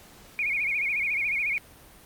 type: tone with vibrato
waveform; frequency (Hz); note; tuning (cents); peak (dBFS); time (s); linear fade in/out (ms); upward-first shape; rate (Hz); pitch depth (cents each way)
sine; 2300; D7; -37; -24; 0.39-1.58; 0; sine; 14; 130
effects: pink hiss -51 dBFS RMS until 2.05 s + Opus 48 kbps